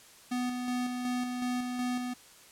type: tone with tremolo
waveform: square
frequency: 248 Hz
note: B3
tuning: 7 cents sharp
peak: -30 dBFS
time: 0.31-2.14 s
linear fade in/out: 10 ms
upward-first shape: square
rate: 2.7 Hz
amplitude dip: 35%
effects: white hiss -55 dBFS RMS until 2.51 s + low-pass 11000 Hz 12 dB/octave

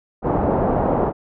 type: low-pass noise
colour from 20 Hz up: white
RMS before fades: -19 dBFS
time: 0.22-1.13 s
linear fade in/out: 50 ms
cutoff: 810 Hz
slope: 24 dB/octave
effects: none

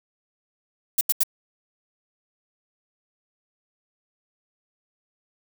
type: noise bursts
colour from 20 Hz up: violet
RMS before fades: -19 dBFS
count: 3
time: 0.98-1.235 s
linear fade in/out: 5 ms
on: 31 ms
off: 81 ms
effects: none

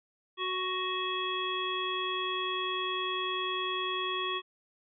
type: harmonic tone with a mistuned harmonic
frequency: 370 Hz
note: F#4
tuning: in tune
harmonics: 1 / 3 / 5 / 7 / 9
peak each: -37 / -34 / -41 / -40 / -35 dBFS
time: 0.37-4.42 s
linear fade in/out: 50 ms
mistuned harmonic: 5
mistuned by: +20 cents
effects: none

